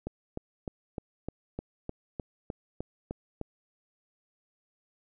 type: click train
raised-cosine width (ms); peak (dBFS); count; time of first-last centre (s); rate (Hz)
2; -21; 12; 0.07-3.413; 3.29
effects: none